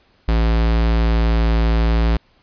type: tone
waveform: square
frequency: 56.2 Hz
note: A1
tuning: 37 cents sharp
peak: -14 dBFS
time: 0.28-2.17 s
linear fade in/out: 5 ms
effects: pink hiss -57 dBFS RMS until 2.42 s + resampled to 11025 Hz